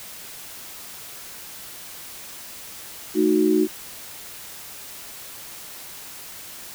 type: chord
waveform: sine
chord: D# diminished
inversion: second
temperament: equal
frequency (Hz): 220 / 311.1 / 370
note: A3 / D#4 / F#4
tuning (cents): 0 / 0 / 0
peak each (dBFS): -24 / -19 / -19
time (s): 3.14-3.68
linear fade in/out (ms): 50
effects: white hiss -39 dBFS RMS until 6.74 s